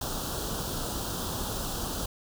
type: band-stop noise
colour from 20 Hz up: pink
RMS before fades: -33 dBFS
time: 0.01-2.06 s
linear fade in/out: 5 ms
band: 1500 to 3000 Hz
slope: 48 dB/octave
effects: none